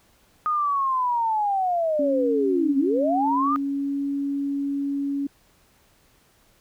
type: linear two-way sweep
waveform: sine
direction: down then up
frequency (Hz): 1244.5 to 261.6 to 1244.5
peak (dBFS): -20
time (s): 0.46-3.56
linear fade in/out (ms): 0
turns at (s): 2.78
type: tone with pitch glide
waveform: sine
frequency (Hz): 277.2 to 280.4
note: C#4 to C#4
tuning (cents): 0 to +20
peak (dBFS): -23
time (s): 1.99-5.27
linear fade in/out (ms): 5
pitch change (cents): +20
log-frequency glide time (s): 3.37-4.03
effects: pink hiss -60 dBFS RMS until 6.6 s